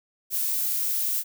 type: noise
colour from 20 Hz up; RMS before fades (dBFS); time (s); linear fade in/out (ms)
violet; -26; 0.3-1.24; 50
effects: none